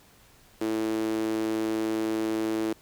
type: tone with high-pass filter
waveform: sawtooth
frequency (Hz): 110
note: A2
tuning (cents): 0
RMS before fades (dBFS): -28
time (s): 0.61-2.73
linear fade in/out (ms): 5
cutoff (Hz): 330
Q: 4.6
effects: pink hiss -57 dBFS RMS until 2.81 s